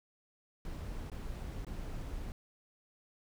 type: noise with dropouts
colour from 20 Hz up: brown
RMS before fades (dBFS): -41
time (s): 0.65-2.32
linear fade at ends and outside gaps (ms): 1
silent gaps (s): 1.1-1.117 / 1.648-1.667
effects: none